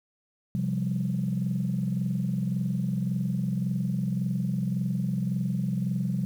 sine chord, C suspended fourth, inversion none, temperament just, 130.81 / 174.42 / 196.22 Hz, C3 / F3 / G3, 0 / -2 / +2 cents, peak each -29 dBFS, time 0.55-6.25 s, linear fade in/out 0 ms, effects tanh soft clip ceiling -17 dBFS + 9-bit

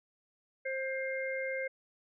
harmonic tone, 529 Hz, C5, 19 cents sharp, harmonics 1 / 3 / 4, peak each -35 / -41 / -38 dBFS, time 0.65-1.68 s, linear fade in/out 10 ms, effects none

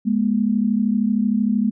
sine tone pair together, 207.7 / 240.7 Hz, G#3 / B3, 0 / -44 cents, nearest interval minor third, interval 256 cents, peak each -18 / -20 dBFS, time 0.05-1.71 s, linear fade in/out 20 ms, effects none

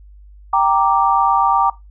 sine chord, G minor, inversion none, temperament equal, 784 / 932.3 / 1174.7 Hz, G5 / Bb5 / D6, 0 / 0 / 0 cents, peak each -16 dBFS, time 0.53-1.7 s, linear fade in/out 5 ms, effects noise-tail reverb RT60 0.2 s tail -18 dB re dry + added 50 Hz sine -39 dBFS peak until 1.9 s

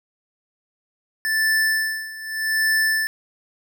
square tone with tremolo, 1760 Hz, A6, in tune, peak -17 dBFS, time 1.25-3.07 s, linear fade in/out 0 ms, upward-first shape sine, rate 0.83 Hz, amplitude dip 85%, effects none

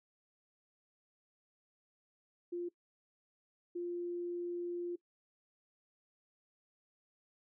sine tone bursts at uneven times, 349.2 Hz, F4, in tune, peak -36 dBFS, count 2, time 2.52-2.69 / 3.75-4.96 s, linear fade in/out 10 ms, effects noise-tail reverb RT60 0.1 s tail -20 dB re dry

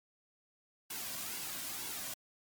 white noise with flanger, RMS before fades -41 dBFS, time 0.9-2.14 s, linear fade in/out 5 ms, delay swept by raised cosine 1.6 to 2.36 ms, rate 2.1 Hz, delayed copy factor -0.55, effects MP3 96 kbps

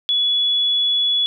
sine tone, 3400 Hz, G#7, 40 cents sharp, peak -15 dBFS, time 0.09-1.26 s, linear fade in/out 0 ms, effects none

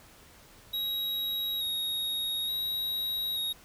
square tone with vibrato, 3792 Hz, A#7, 29 cents sharp, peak -30 dBFS, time 0.73-3.53 s, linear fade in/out 10 ms, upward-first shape square, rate 0.57 Hz, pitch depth 15 cents each way, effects pink hiss -55 dBFS RMS until 3.64 s

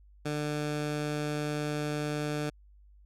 15% pulse tone, 149.1 Hz, D3, 27 cents sharp, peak -24 dBFS, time 0.25-2.5 s, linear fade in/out 10 ms, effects added 50 Hz sine -54 dBFS peak until 3.05 s + low-pass 10000 Hz 12 dB/octave

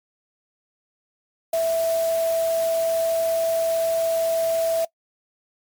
sine tone in noise, 659.3 Hz, E5, in tune, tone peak -18 dBFS, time 1.53-4.85 s, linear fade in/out 5 ms, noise white, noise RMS -35 dBFS, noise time 1.53-4.85 s, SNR +14 dB, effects noise-tail reverb RT60 0.1 s tail -22 dB re dry + MP3 96 kbps

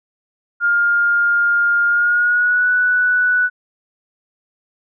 sine tone with pitch glide, 1410 to 1481.8 Hz, F6 to F#6, +16 to +2 cents, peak -12 dBFS, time 0.6-3.5 s, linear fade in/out 50 ms, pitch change +86 cents, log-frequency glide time 1.87-2.7 s, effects none

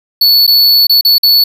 square tone with dropouts, 4435 Hz, C#8, in tune, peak -5 dBFS, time 0.21-1.44 s, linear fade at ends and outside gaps 5 ms, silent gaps 0.467-0.476 / 0.87-0.895 / 1.011-1.049 / 1.183-1.231 s, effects none

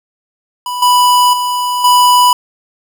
square tone with level steps, 987.8 Hz, B5, in tune, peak -18 / -7 / -14 / -6 dBFS, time 0.66-2.33 s, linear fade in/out 2 ms, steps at 0.82 / 1.33 / 1.84 s, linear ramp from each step 5 ms, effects none

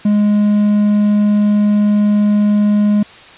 triangle tone, 207.7 Hz, G#3, in tune, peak -7 dBFS, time 0.05-3.03 s, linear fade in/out 5 ms, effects white hiss -38 dBFS RMS until 3.37 s + resampled to 8000 Hz

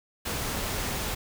pink noise, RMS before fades -31 dBFS, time 0.25-1.15 s, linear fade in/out 10 ms, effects none

